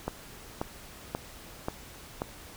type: click train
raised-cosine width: 1 ms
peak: -16 dBFS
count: 5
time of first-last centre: 0.08-2.219 s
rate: 1.87 Hz
effects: pink hiss -48 dBFS RMS until 2.56 s